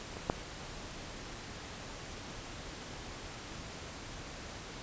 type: clicks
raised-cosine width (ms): 1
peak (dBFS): -28 / -14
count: 2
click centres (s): 0.169 / 0.299
effects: pink hiss -45 dBFS RMS until 4.82 s + resampled to 16000 Hz

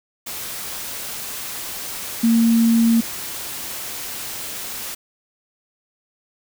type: tone in noise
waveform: sine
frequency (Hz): 229.5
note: A#3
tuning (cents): -27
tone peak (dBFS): -12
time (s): 2.23-3.01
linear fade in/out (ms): 10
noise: white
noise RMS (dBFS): -30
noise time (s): 0.26-4.95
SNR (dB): +15
effects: none

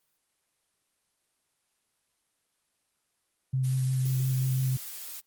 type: tone with vibrato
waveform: sine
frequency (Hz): 130.4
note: C3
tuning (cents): -5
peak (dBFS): -24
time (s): 3.53-4.77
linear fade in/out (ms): 10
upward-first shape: sine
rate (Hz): 5.7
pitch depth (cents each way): 13
type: noise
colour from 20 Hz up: blue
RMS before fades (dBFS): -40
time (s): 3.63-5.21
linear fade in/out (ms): 20
effects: white hiss -75 dBFS RMS until 5.26 s + Opus 24 kbps

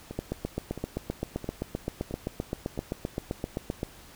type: two click trains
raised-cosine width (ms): 2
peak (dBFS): -23 / -16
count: 5 / 29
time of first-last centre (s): 0.11-2.777 / 0.19-3.831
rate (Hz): 1.5 / 7.69
effects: pink hiss -51 dBFS RMS until 4.15 s

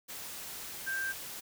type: tone in noise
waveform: sine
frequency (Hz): 1578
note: G6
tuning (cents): +11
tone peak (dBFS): -32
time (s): 0.86-1.13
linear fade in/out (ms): 20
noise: white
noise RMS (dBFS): -43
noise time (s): 0.08-1.41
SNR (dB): +8
effects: none

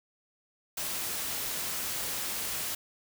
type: noise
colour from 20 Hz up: white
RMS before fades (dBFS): -34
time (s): 0.77-2.75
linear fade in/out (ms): 5
effects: none

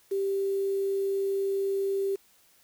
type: tone with quantisation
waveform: sine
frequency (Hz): 392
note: G4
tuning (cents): 0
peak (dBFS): -25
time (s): 0.11-2.16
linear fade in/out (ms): 10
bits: 8
effects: white hiss -62 dBFS RMS until 2.63 s

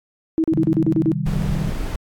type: tone bursts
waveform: sine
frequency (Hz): 321.2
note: E4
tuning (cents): -45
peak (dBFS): -14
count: 8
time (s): 0.38-1.118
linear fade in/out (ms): 0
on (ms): 59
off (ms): 38
type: chord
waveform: sine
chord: C minor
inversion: none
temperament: equal with one note detuned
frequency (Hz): 130.81 / 155.56 / 194.64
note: C3 / Eb3 / G3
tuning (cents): 0 / 0 / -12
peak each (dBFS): -26 / -23 / -26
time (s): 0.52-1.7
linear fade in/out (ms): 5
type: noise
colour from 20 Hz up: brown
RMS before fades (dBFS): -24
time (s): 1.26-1.96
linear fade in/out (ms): 5
effects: AAC 64 kbps

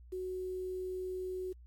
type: tone with quantisation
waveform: sine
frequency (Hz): 370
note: F#4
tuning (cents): 0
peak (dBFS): -36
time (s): 0.12-1.53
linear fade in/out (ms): 10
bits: 10
effects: added 60 Hz sine -52 dBFS peak until 1.66 s + AAC 64 kbps

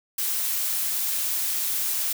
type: noise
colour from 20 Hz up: blue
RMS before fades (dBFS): -26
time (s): 0.18-2.13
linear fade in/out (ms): 5
effects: none

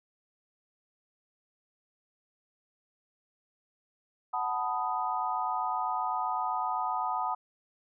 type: chord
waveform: sine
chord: B dominant seventh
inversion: second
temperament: equal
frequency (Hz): 740 / 880 / 987.8 / 1244.5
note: F#5 / A5 / B5 / D#6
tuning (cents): 0 / 0 / 0 / 0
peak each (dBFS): -34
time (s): 4.33-7.35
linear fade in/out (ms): 10
effects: none

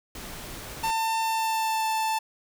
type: noise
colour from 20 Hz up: pink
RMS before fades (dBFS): -39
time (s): 0.15-0.91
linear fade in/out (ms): 2
type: tone with pitch glide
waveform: 45% pulse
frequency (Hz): 896 to 882.1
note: A5 to A5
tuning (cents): +31 to +4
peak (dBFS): -24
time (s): 0.83-2.19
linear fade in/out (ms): 10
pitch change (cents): -27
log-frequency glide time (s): 1.22-1.87
effects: none

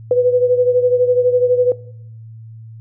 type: beating tone pair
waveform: sine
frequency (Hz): 493.9 / 505.9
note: B4 / B4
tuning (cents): 0 / +42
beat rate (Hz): 12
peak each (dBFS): -11 / -18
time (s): 0.11-1.72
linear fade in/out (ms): 2
effects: noise-tail reverb RT60 0.7 s tail -20 dB re dry + added 112 Hz sine -33 dBFS peak until 2.8 s

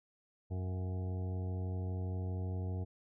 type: harmonic tone with a mistuned harmonic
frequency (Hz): 92.5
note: F#2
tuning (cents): 0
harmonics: 1 / 2 / 3 / 4 / 5 / 7 / 8 / 9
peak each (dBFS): -35 / -46 / -50 / -51 / -51 / -55 / -58 / -60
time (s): 0.5-2.85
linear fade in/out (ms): 20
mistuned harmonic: 8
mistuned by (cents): -39
effects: none

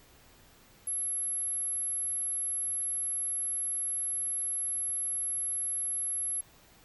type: tone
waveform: sine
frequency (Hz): 11140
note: F9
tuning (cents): -5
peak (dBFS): -30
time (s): 0.87-6.41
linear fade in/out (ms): 5
effects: pink hiss -59 dBFS RMS until 6.84 s

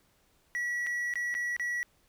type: tone with dropouts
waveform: triangle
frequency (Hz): 1935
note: B6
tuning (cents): -36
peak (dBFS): -28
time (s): 0.55-1.83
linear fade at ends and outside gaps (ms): 0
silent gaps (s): 0.865-0.869 / 1.138-1.156 / 1.342-1.35 / 1.565-1.597
effects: pink hiss -68 dBFS RMS until 2.08 s

